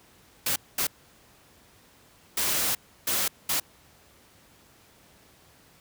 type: noise bursts at uneven times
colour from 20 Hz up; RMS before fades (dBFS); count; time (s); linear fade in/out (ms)
white; -26; 5; 0.46-0.56 / 0.78-0.87 / 2.37-2.75 / 3.07-3.28 / 3.49-3.6; 5
effects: pink hiss -57 dBFS RMS until 5.8 s + high-pass 60 Hz 12 dB/octave